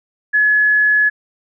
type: tone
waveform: sine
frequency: 1700 Hz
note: G#6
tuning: 40 cents sharp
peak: -10 dBFS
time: 0.33-1.1 s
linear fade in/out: 20 ms
effects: none